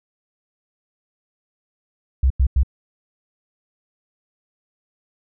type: tone bursts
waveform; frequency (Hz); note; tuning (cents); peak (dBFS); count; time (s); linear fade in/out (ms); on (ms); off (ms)
sine; 65.41; C2; 0; -12; 3; 2.23-2.633; 5; 73; 92
effects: none